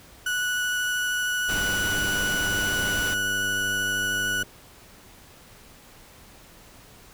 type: tone with vibrato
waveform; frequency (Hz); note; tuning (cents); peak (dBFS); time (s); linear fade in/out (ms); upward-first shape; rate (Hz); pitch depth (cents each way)
35% pulse; 1474; F#6; -7; -22; 0.26-4.43; 5; triangle; 13; 10
type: noise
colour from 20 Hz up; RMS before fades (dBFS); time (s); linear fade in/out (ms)
pink; -32; 1.48-3.15; 20
type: click train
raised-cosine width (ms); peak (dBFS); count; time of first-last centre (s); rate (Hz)
2; -26; 290; 1.52-4.433; 99.2
effects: pink hiss -50 dBFS RMS until 7.13 s